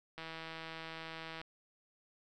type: click train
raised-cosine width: 0.3 ms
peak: -29 dBFS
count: 201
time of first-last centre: 0.18-1.415 s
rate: 162 Hz
effects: none